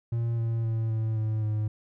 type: tone with pitch steps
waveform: triangle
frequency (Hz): 116.54 / 114.6 / 112.7 / 110.83 / 108.99 / 107.18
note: A#2 / A#2 / A2 / A2 / A2 / A2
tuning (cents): 0 / -29 / +42 / +13 / -16 / -45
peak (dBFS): -23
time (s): 0.12-1.68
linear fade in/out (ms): 5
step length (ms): 260
effects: none